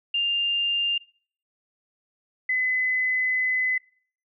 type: tone pair in turn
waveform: sine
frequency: 2800 / 2020 Hz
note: F7 / B6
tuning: +4 / +39 cents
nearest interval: tritone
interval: 565 cents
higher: first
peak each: -21 dBFS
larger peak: neither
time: 0.14-0.98 / 2.49-3.78 s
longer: second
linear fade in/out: 5 ms
effects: noise-tail reverb RT60 0.5 s tail -23 dB re dry